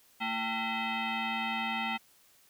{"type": "tone with frequency modulation", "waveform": "sine", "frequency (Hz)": 897, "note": "A5", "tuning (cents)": 33, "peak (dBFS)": -30, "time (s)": [0.2, 1.98], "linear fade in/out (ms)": 20, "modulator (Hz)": 561, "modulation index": 4, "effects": ["white hiss -63 dBFS RMS until 2.49 s"]}